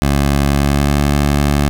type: tone with pitch glide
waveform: 15% pulse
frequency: 70.3 to 71.94 Hz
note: C#2 to D2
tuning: +25 to -35 cents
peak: -5 dBFS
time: 0.02-1.69 s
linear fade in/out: 0 ms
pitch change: +40 cents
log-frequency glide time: 0.52-1.02 s
effects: none